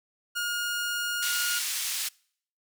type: tone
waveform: sawtooth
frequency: 1427 Hz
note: F6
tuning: 37 cents sharp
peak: -24 dBFS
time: 0.35-1.6 s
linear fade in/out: 20 ms
type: band-pass noise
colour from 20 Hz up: white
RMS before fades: -31 dBFS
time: 1.22-2.09 s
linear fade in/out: 10 ms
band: 2000 to 11000 Hz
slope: 12 dB/octave
effects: noise-tail reverb RT60 0.6 s tail -26 dB re dry